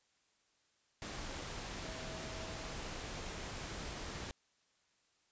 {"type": "tone in noise", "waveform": "sine", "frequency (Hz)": 644, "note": "E5", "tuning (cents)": -41, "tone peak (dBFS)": -51, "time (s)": [1.83, 2.73], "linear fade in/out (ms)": 0, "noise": "pink", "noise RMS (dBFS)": -44, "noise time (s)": [1.02, 4.31], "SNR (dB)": -10, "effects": ["white hiss -75 dBFS RMS until 5.31 s", "resampled to 16000 Hz"]}